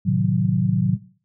sine chord, A diminished seventh, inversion none, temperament equal with one note detuned, 110.51 / 130.81 / 155.56 / 185 Hz, A2 / C3 / Eb3 / Gb3, +8 / 0 / 0 / 0 cents, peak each -23 / -23 / -23 / -19 dBFS, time 0.05-0.97 s, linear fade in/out 20 ms, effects noise-tail reverb RT60 0.4 s tail -17 dB re dry

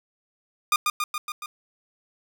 sawtooth tone with echo, 1216 Hz, D#6, 40 cents flat, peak -14 dBFS, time 0.72-0.76 s, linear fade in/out 2 ms, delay 140 ms, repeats 5, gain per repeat -3 dB, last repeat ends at 1.46 s, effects none

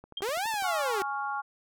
click train, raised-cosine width 1 ms, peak -33 dBFS, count 8, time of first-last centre 0.04-0.623 s, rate 12 Hz
sine tone with exponential decay, 3200 Hz, G7, 35 cents sharp, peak -29 dBFS, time 0.17-0.24 s, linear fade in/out 5 ms, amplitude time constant 15 ms
sawtooth linear two-way sweep, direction up then down, 370 to 919 to 370 Hz, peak -25 dBFS, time 0.22-1.02 s, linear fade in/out 0 ms, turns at 0.48 s
sine chord, Db major, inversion second, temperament equal, 830.6 / 1108.7 / 1396.9 Hz, Ab5 / Db6 / F6, 0 / 0 / 0 cents, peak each -33 / -35 / -35 dBFS, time 0.63-1.42 s, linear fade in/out 20 ms
effects none

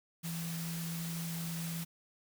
sine tone in noise, 166.8 Hz, E3, 21 cents sharp, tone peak -37 dBFS, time 0.23-1.85 s, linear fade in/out 20 ms, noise white, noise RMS -44 dBFS, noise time 0.23-1.85 s, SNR +4 dB, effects none

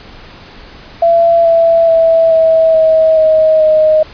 sine tone with pitch steps, 674 / 665.1 / 656.3 / 647.7 / 639.1 / 630.7 / 622.4 Hz, E5 / E5 / E5 / E5 / D#5 / D#5 / D#5, +38 / +15 / -8 / -31 / +46 / +23 / 0 cents, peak -5 dBFS, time 1.02-4.03 s, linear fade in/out 5 ms, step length 430 ms, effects pink hiss -35 dBFS RMS until 4.13 s + resampled to 11025 Hz

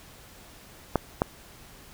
clicks, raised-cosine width 1 ms, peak -7 dBFS, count 2, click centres 0.957 / 1.219 s, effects pink hiss -50 dBFS RMS until 1.93 s

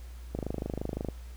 click train, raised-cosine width 2 ms, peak -19 dBFS, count 20, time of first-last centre 0.35-1.086 s, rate 25.8 Hz, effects added 60 Hz sine -41 dBFS peak until 1.36 s + pink hiss -57 dBFS RMS until 1.36 s

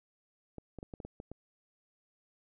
clicks, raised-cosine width 2 ms, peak -30 dBFS, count 8, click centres 0.583 / 0.787 / 0.829 / 0.938 / 1.002 / 1.05 / 1.201 / 1.316 s, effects none

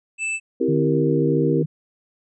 square tone, 2637 Hz, E7, in tune, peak -23 dBFS, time 0.18-0.4 s, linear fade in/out 50 ms
sine chord, C dominant seventh, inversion none, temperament equal, 261.6 / 329.6 / 392 / 466.2 Hz, C4 / E4 / G4 / Bb4, 0 / 0 / 0 / 0 cents, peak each -23 dBFS, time 0.6-1.63 s, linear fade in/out 10 ms
sine tone with pitch glide, 151.9 to 154.47 Hz, D#3 to D#3, -41 to -12 cents, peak -21 dBFS, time 0.68-1.66 s, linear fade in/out 10 ms, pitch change +29 cents, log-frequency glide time 1.36-1.54 s
effects resampled to 22050 Hz

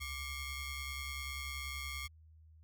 sawtooth ring-modulated tone, 1108.7 Hz, C#6, in tune, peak -33 dBFS, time 0-2.08 s, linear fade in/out 20 ms, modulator 1040 Hz, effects added 79 Hz sine -57 dBFS peak until 2.63 s

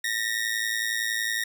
sawtooth ring-modulated tone, 1864.7 Hz, A#6, in tune, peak -19 dBFS, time 0.04-1.44 s, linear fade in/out 5 ms, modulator 55.4 Hz, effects none

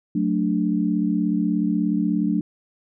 sine chord, D major, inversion first, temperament just, 183.54 / 220.2 / 293.7 Hz, F#3 / A3 / D4, -14 / +2 / 0 cents, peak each -23 dBFS, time 0.15-2.41 s, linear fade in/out 5 ms, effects none

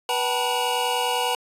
square tone cluster, 489.8 / 763 / 885 / 975 / 2875 Hz, B4 / G5 / A5 / B5 / F7, -14 / -47 / +10 / -23 / +50 cents, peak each -29 dBFS, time 0.09-1.35 s, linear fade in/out 2 ms, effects resampled to 32000 Hz

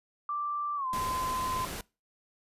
sine tone with pitch glide, 1174.7 to 1028.6 Hz, D6 to C6, 0 to -30 cents, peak -30 dBFS, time 0.29-1.65 s, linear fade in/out 2 ms, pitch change -230 cents, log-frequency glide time 0.76-0.87 s
pink noise, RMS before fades -38 dBFS, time 0.93-1.81 s, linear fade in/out 2 ms
effects noise-tail reverb RT60 0.3 s tail -24 dB re dry + resampled to 32000 Hz

